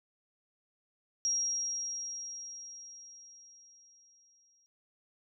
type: tone with exponential decay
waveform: sine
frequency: 5630 Hz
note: F8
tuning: 13 cents sharp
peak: -27 dBFS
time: 1.25-4.66 s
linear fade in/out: 0 ms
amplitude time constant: 740 ms
effects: none